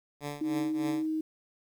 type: tone with tremolo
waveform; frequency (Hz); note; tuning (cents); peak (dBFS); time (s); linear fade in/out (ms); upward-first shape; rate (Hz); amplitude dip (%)
10% pulse; 145.5; D3; -16; -25; 0.2-1.07; 50; triangle; 3.3; 95
type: tone with pitch glide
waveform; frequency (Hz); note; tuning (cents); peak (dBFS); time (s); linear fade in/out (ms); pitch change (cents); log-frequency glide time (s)
sine; 311.1 to 314.5; D#4 to D#4; 0 to +19; -28; 0.41-1.21; 5; +19; 0.54-1.07
effects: 10-bit